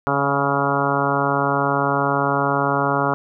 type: harmonic tone with a mistuned harmonic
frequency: 140 Hz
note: C#3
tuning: 18 cents sharp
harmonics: 1 / 2 / 3 / 4 / 5 / 6 / 7 / 8 / 9 / 10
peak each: -26 / -26 / -26 / -26 / -26 / -26 / -26 / -26 / -26 / -26 dBFS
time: 0.07-3.14 s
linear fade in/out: 0 ms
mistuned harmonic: 1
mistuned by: +29 cents
effects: none